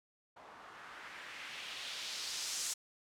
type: noise with low-pass filter sweep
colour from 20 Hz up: blue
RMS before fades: -44 dBFS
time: 0.36-2.74 s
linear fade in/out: 10 ms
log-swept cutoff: 880 to 7400 Hz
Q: 1.5
effects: none